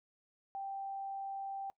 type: tone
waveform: sine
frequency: 784 Hz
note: G5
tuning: in tune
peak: -38 dBFS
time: 0.55-1.7 s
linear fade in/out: 0 ms
effects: noise-tail reverb RT60 0.1 s tail -21 dB re dry